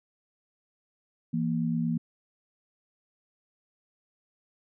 sine tone pair together, 166 / 234.8 Hz, E3 / A#3, +12 / +13 cents, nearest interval tritone, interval 601 cents, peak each -28 dBFS, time 1.33-1.98 s, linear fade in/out 10 ms, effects none

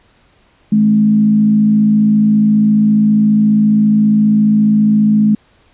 sine tone with frequency modulation, 212.2 Hz, G#3, 38 cents sharp, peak -7 dBFS, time 0.72-5.35 s, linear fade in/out 5 ms, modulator 54.7 Hz, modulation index 0.4, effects pink hiss -52 dBFS RMS until 5.73 s + resampled to 8000 Hz

